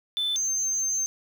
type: tone pair in turn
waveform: sine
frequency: 3520 / 6297 Hz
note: A7 / G8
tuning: 0 / +7 cents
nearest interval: minor seventh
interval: 1007 cents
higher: second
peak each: -22 dBFS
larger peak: neither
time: 0.17-0.36 / 0.36-1.06 s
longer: second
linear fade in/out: 0 ms
effects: tanh soft clip ceiling -22 dBFS + 8-bit